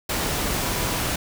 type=tone in noise; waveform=sine; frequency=981 Hz; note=B5; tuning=12 cents flat; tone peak=-36 dBFS; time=0.61-0.98 s; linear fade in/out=5 ms; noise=pink; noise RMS=-25 dBFS; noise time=0.09-1.16 s; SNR=-14 dB; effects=none